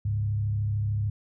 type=tone with frequency modulation; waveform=sine; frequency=103.83 Hz; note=G#2; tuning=in tune; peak=-24 dBFS; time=0.05-1.1 s; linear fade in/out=5 ms; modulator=33.4 Hz; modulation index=0.48; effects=none